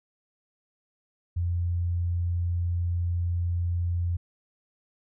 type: tone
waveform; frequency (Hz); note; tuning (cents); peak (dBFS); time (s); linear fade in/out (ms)
sine; 86.9; F2; -8; -24; 1.36-4.17; 10
effects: none